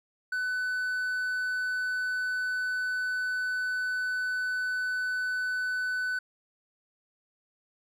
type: tone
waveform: triangle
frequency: 1500 Hz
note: F#6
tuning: 23 cents sharp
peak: -26 dBFS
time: 0.32-6.19 s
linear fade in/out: 5 ms
effects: none